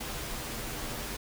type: noise with comb filter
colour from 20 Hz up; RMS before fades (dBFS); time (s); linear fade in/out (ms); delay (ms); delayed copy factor
pink; -37; 0-1.17; 10; 11; -0.7
effects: none